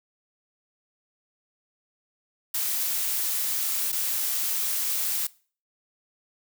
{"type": "noise with dropouts", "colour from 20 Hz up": "blue", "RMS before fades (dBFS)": -27, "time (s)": [2.54, 5.27], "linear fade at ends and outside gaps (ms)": 5, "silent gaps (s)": [3.919, 3.926], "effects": ["noise-tail reverb RT60 0.4 s tail -21 dB re dry"]}